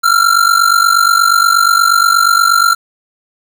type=ring-modulated tone; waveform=square; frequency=1370 Hz; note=F6; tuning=34 cents flat; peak=-5 dBFS; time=0.03-2.75 s; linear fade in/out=20 ms; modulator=24.2 Hz; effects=7-bit